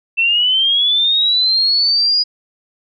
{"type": "linear sweep", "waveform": "sine", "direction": "up", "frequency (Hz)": [2661, 4927], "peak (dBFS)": -11, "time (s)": [0.17, 2.24], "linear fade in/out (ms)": 20, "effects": []}